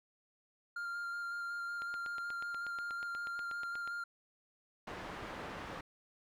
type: tone with vibrato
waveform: triangle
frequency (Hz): 1396.9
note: F6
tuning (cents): 0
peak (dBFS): -36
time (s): 0.76-4.04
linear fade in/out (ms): 5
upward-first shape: square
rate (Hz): 5.4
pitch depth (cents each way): 10
type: click train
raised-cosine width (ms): 0.3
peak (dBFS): -32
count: 18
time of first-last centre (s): 1.82-3.876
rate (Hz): 8.27
type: low-pass noise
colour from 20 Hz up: white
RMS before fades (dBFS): -45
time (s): 4.87-5.81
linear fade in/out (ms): 5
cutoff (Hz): 1400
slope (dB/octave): 12
effects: none